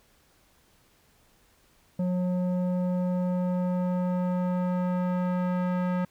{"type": "tone with low-pass filter sweep", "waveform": "square", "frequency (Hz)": 180.6, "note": "F#3", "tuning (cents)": -42, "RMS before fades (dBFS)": -27, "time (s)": [1.99, 6.05], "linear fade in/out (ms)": 5, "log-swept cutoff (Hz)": [510, 1500], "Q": 1.1, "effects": ["pink hiss -63 dBFS RMS until 6.1 s"]}